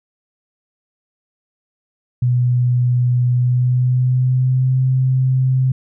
sine tone with pitch glide, 123.5 to 130.01 Hz, B2 to C3, 0 to -11 cents, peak -12 dBFS, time 2.22-5.72 s, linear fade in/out 5 ms, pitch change +89 cents, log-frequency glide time 3.32-4.8 s, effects none

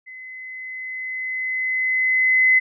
sine tone with level ramp, 2035 Hz, C7, 49 cents flat, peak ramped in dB -36 to -11 dBFS, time 0.06-2.6 s, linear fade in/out 20 ms, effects none

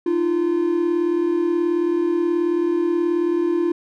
triangle tone pair together, 306.7 / 345.3 Hz, D#4 / F4, -25 / -20 cents, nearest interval major second, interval 205 cents, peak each -22 / -16 dBFS, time 0.06-3.72 s, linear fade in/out 5 ms, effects none

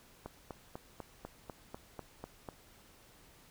click train, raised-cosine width 1 ms, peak -28 dBFS, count 10, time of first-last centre 0.26-2.488 s, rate 4.04 Hz, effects pink hiss -61 dBFS RMS until 3.5 s

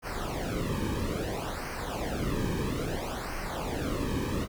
brown noise with flanger, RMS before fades -32 dBFS, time 0.02-4.48 s, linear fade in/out 50 ms, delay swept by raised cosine 0.27 to 1.47 ms, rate 0.6 Hz, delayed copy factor -0.8, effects none

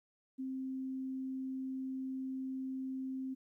sine tone, 262.9 Hz, C4, 8 cents sharp, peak -37 dBFS, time 0.38-3.35 s, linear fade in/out 20 ms, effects 13-bit

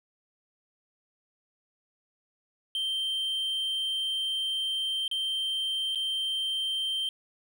triangle tone with dropouts, 3136 Hz, G7, in tune, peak -26 dBFS, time 2.75-7.09 s, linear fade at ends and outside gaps 1 ms, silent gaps 5.079-5.113 / 5.949-5.956 s, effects none

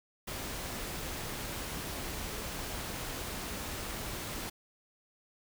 pink noise, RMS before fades -39 dBFS, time 0.27-4.5 s, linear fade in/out 10 ms, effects none

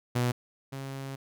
sawtooth tone pair in turn, 122.5 / 135.7 Hz, B2 / C#3, -14 / -36 cents, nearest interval major second, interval 178 cents, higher second, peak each -21 / -32 dBFS, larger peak first, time 0.15-0.32 / 0.72-1.16 s, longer second, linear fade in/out 10 ms, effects none

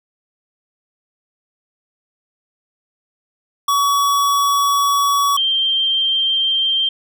square / sine tone pair in turn, 1130 / 3157 Hz, C#6 / G7, +33 / +12 cents, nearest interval octave + tritone, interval 1779 cents, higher second, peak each -14 dBFS, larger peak neither, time 3.68-5.37 / 5.37-6.89 s, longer first, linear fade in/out 5 ms, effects none

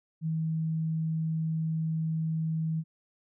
sine tone, 160.2 Hz, E3, 49 cents flat, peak -27 dBFS, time 0.21-2.84 s, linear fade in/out 50 ms, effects none

